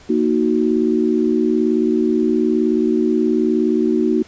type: chord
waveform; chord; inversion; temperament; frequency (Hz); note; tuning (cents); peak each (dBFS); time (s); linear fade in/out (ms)
sine; D# minor; second; equal; 233.1 / 311.1 / 370; A#3 / D#4 / F#4; 0 / 0 / 0; -18; 0.09-4.23; 10
effects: pink hiss -45 dBFS RMS until 4.27 s + resampled to 16000 Hz